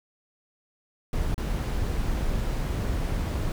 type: noise with dropouts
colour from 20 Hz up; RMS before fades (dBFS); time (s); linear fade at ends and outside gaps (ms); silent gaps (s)
brown; -27; 1.13-3.52; 1; 1.344-1.379
effects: none